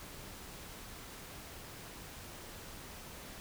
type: silence
effects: pink hiss -49 dBFS RMS until 3.4 s